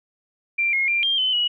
sine tone with pitch steps, 2365 / 2153 / 2379 / 3195 / 3042 / 2919 Hz, D7 / C7 / D7 / G7 / F#7 / F#7, +12 / +49 / +22 / +32 / +47 / -24 cents, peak -18 dBFS, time 0.58-1.48 s, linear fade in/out 10 ms, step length 150 ms, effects none

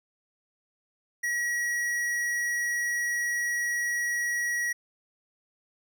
sine tone with tanh clipping, 1914 Hz, A#6, 45 cents sharp, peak -28 dBFS, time 1.23-4.73 s, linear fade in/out 10 ms, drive 16 dB, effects none

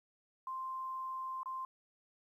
sine tone with dropouts, 1046.5 Hz, C6, in tune, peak -38 dBFS, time 0.47-1.65 s, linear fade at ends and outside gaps 2 ms, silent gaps 1.432-1.458 s, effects 12-bit

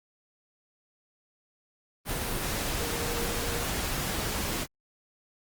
sine tone in noise, 470 Hz, A#4, 14 cents sharp, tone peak -37 dBFS, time 2.76-3.65 s, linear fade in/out 50 ms, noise pink, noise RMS -31 dBFS, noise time 2.05-4.67 s, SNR -9 dB, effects Opus 32 kbps

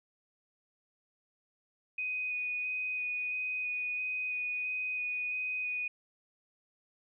sine tone with vibrato, 2489 Hz, D#7, in tune, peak -32 dBFS, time 1.98-5.88 s, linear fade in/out 5 ms, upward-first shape square, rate 1.5 Hz, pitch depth 9 cents each way, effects none

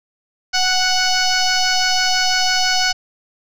sine tone with frequency modulation, 2217 Hz, C#7, in tune, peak -12 dBFS, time 0.53-2.93 s, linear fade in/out 20 ms, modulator 740 Hz, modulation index 4.8, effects tanh soft clip ceiling -11 dBFS

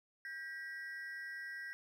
triangle ring-modulated tone, 1760 Hz, A6, in tune, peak -38 dBFS, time 0.25-1.73 s, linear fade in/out 0 ms, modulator 165 Hz, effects none

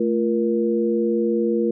sine tone cluster, 220.8 / 346.9 / 472.5 Hz, A3 / F4 / A#4, +6 / -12 / +23 cents, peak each -22 dBFS, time 0-1.71 s, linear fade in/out 5 ms, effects none

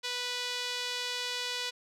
sawtooth tone with band-pass filter, 492.6 Hz, B4, 5 cents flat, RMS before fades -35 dBFS, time 0.03-1.71 s, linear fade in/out 20 ms, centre 3900 Hz, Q 1.6, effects none

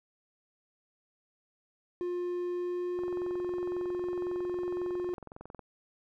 triangle tone with pitch glide, 354.6 to 357.1 Hz, F4 to F4, +26 to +39 cents, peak -29 dBFS, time 2.01-5.14 s, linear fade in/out 0 ms, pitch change +13 cents, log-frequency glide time 2.53-3.08 s
click train, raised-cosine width 1 ms, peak -31 dBFS, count 58, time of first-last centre 2.99-5.593 s, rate 21.9 Hz
effects none

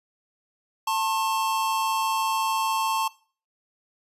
square tone pair together, 890 / 1076.1 Hz, A5 / C6, +20 / +48 cents, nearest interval minor third, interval 328 cents, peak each -26 / -27 dBFS, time 0.87-3.08 s, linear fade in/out 5 ms, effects noise-tail reverb RT60 0.4 s tail -20 dB re dry + resampled to 32000 Hz

